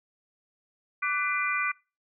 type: tone cluster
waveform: sine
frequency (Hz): 1168 / 1492 / 2007 / 2391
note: D6 / F#6 / B6 / D7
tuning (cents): -10 / +14 / +27 / +30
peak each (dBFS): -31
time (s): 1.02-1.72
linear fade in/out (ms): 10
effects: noise-tail reverb RT60 0.3 s tail -23 dB re dry